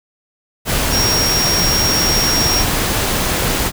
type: tone in noise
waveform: sine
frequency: 5588 Hz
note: F8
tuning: in tune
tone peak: -15 dBFS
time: 0.9-2.65 s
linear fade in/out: 50 ms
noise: pink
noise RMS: -17 dBFS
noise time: 0.65-3.72 s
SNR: -1 dB
effects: none